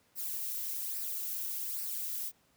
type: noise with flanger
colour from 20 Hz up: violet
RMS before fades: -37 dBFS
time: 0.15-2.32 s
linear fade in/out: 50 ms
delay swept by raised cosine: 0.29 to 2.29 ms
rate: 1.2 Hz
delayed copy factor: -0.55
effects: pink hiss -69 dBFS RMS until 2.56 s + high-pass 80 Hz 12 dB/octave